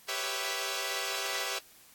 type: chord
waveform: 5% pulse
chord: C# half-diminished seventh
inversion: second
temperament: equal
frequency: 392 / 493.9 / 554.4 / 659.3 Hz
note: G4 / B4 / C#5 / E5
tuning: 0 / 0 / 0 / 0 cents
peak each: -26 dBFS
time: 0.08-1.59 s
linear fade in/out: 10 ms
effects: white hiss -57 dBFS RMS until 1.94 s + AAC 64 kbps